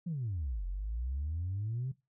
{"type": "exponential two-way sweep", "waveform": "sine", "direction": "down then up", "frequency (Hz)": [182.5, 43.65, 136.3], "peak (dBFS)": -32, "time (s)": [0.06, 1.92], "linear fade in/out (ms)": 10, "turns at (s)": 0.66, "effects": ["noise-tail reverb RT60 0.2 s tail -17 dB re dry", "tanh soft clip ceiling -29 dBFS"]}